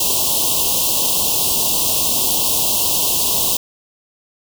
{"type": "band-stop noise", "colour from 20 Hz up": "white", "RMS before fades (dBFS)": -17, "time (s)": [0, 3.57], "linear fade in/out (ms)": 5, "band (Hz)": [1100, 2700], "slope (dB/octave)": 96, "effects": []}